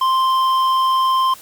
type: tone with hard clipping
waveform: sine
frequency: 1046.5 Hz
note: C6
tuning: in tune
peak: -15 dBFS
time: 0.01-1.34 s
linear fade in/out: 5 ms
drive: 7 dB
effects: white hiss -41 dBFS RMS until 1.41 s + Opus 48 kbps